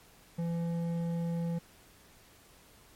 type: tone with hard clipping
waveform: sine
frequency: 168.9 Hz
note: E3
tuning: 42 cents sharp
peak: -32 dBFS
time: 0.38-1.59 s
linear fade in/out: 10 ms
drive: 8 dB
effects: pink hiss -59 dBFS RMS until 2.95 s + MP3 64 kbps